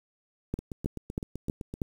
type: two click trains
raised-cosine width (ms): 3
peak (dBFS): -16 / -23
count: 5 / 10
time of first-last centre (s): 0.54-1.818 / 0.59-1.739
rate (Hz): 3.13 / 7.83
effects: 8-bit